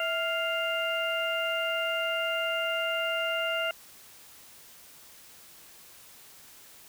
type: harmonic tone with a mistuned harmonic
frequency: 698.5 Hz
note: F5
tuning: in tune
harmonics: 1 / 2 / 3 / 4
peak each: -31 / -32 / -37 / -32 dBFS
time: 0-3.71 s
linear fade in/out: 2 ms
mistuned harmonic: 1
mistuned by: -110 cents
effects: white hiss -52 dBFS RMS until 6.88 s